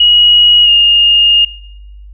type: tone with pitch glide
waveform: sine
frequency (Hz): 2900 to 2837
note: F#7 to F7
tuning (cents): -35 to +27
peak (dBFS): -4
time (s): 0-1.45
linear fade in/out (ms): 5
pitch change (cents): -38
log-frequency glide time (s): 0.64-0.69
effects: noise-tail reverb RT60 0.9 s tail -22 dB re dry + added 50 Hz sine -30 dBFS peak until 2.13 s